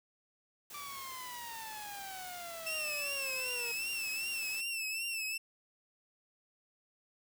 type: noise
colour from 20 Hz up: white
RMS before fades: -49 dBFS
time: 0.7-4.61 s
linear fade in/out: 5 ms
type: exponential sweep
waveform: sawtooth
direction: down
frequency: 1174.7 to 466.2 Hz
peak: -40 dBFS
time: 0.74-3.72 s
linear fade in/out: 5 ms
type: tone with vibrato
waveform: sawtooth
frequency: 2662 Hz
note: E7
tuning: 16 cents sharp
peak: -32 dBFS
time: 2.66-5.38 s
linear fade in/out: 10 ms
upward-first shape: triangle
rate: 2.6 Hz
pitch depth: 84 cents each way
effects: none